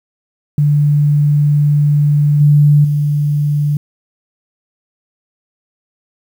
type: tone with level steps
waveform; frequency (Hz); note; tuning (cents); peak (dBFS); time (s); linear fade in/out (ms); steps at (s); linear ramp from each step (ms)
sine; 146.83; D3; 0; -8 / -5 / -11; 0.58-3.77; 2; 2.4 / 2.84; 10
effects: 7-bit